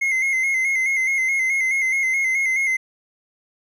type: tone with vibrato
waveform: triangle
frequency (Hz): 2110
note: C7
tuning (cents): +14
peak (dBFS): -16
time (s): 0.01-2.77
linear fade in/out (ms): 10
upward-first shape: square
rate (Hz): 4.7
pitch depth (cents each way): 40
effects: none